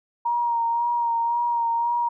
sine tone with vibrato, 940 Hz, A#5, 14 cents sharp, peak -20 dBFS, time 0.25-2.09 s, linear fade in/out 10 ms, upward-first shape sine, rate 1.9 Hz, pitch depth 26 cents each way, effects none

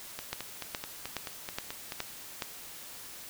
two click trains, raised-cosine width 0.2 ms, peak -19 / -15 dBFS, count 9 / 6, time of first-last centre 0.19-1.922 / 0.33-2.422 s, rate 4.62 / 2.39 Hz, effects white hiss -46 dBFS RMS until 3.29 s

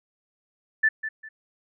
sine tone with echo, 1758 Hz, A6, 2 cents flat, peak -16 dBFS, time 0.83-0.89 s, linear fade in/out 10 ms, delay 200 ms, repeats 2, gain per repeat -11 dB, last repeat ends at 1.29 s, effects none

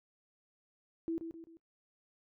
sine tone with echo, 329.6 Hz, E4, in tune, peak -32 dBFS, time 1.08-1.18 s, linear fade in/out 0 ms, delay 130 ms, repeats 3, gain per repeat -7 dB, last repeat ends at 1.57 s, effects noise-tail reverb RT60 0.1 s tail -19 dB re dry

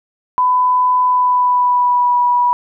sine tone with pitch glide, 1001 to 975.9 Hz, B5 to B5, +23 to -21 cents, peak -10 dBFS, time 0.38-2.53 s, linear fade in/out 0 ms, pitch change -44 cents, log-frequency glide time 1.04-2.18 s, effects none

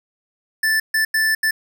square tone bursts at uneven times, 1760 Hz, A6, in tune, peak -16 dBFS, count 4, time 0.63-0.8 / 0.94-1.05 / 1.14-1.35 / 1.43-1.51 s, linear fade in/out 5 ms, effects none

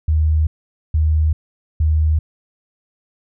sine tone bursts, 77.78 Hz, D#2, in tune, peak -12 dBFS, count 3, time 0.08-2.19 s, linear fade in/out 5 ms, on 390 ms, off 470 ms, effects none

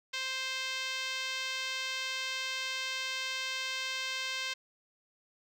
5% pulse tone with band-pass filter, 523.3 Hz, C5, in tune, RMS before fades -36 dBFS, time 0.13-4.54 s, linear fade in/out 10 ms, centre 2600 Hz, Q 0.85, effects none

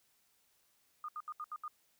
sine tone bursts, 1224 Hz, D#6, 29 cents flat, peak -39 dBFS, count 6, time 1.04-1.68 s, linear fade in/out 2 ms, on 45 ms, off 74 ms, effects white hiss -73 dBFS RMS until 1.99 s

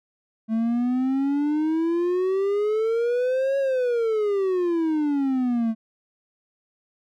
triangle exponential two-way sweep, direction up then down, 219.7 to 554.4 to 219.7 Hz, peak -18 dBFS, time 0.48-5.75 s, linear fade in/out 50 ms, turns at 3.58 s, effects none

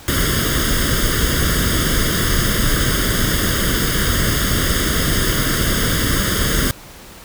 pink noise with comb filter, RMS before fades -17 dBFS, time 0.08-6.71 s, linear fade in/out 0 ms, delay 0.6 ms, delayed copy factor +1, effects pink hiss -39 dBFS RMS until 7.24 s

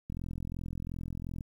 click train, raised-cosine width 5 ms, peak -26 dBFS, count 57, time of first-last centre 0.1-1.408 s, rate 42.8 Hz, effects 10-bit

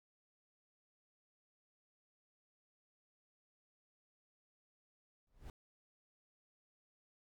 brown noise with exponential growth, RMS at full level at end -44 dBFS, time 5.27-5.5 s, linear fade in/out 1 ms, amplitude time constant 50 ms, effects none

